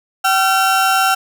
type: tone pair together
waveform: 35% pulse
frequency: 766.6 / 1366 Hz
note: G5 / F6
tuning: -39 / -39 cents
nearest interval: minor seventh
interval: 1000 cents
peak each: -13 dBFS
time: 0.24-1.15 s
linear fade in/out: 10 ms
effects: none